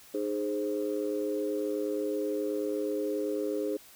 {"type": "chord", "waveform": "sine", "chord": "Ab major", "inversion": "second", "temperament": "equal with one note detuned", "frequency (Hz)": [306.1, 415.3, 523.3], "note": ["Eb4", "Ab4", "C5"], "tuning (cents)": [-28, 0, 0], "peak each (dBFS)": [-33, -31, -34], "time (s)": [0.14, 3.77], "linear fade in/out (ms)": 5, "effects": ["tanh soft clip ceiling -20 dBFS", "white hiss -54 dBFS RMS until 3.95 s"]}